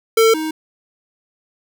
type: tone pair in turn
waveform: square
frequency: 448.7 / 314.2 Hz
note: A4 / D#4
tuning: +34 / +17 cents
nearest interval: tritone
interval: 617 cents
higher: first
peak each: -10 / -21 dBFS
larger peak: first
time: 0.17-0.34 / 0.34-0.51 s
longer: neither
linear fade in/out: 5 ms
effects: none